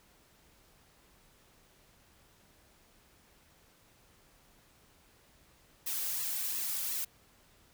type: noise with flanger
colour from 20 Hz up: blue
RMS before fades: -35 dBFS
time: 5.86-7.05 s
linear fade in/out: 10 ms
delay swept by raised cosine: 1.3 to 3 ms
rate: 2.8 Hz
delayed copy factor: -0.75
effects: pink hiss -64 dBFS RMS until 7.73 s